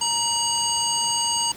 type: harmonic tone with a mistuned harmonic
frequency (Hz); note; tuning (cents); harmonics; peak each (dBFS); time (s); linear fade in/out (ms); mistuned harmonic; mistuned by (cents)
932.3; A#5; 0; 1 / 3 / 5 / 7 / 9; -27 / -27 / -27 / -27 / -27; 0.01-1.52; 5; 3; +68
effects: pink hiss -42 dBFS RMS until 1.56 s + high-pass 80 Hz 12 dB/octave